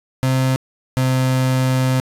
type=tone pair in turn; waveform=35% pulse; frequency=130.81 / 129.68 Hz; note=C3 / C3; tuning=0 / -15 cents; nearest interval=unison; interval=15 cents; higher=first; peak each=-13 dBFS; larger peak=neither; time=0.23-0.56 / 0.97-2 s; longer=second; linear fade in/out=0 ms; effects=resampled to 32000 Hz + 7-bit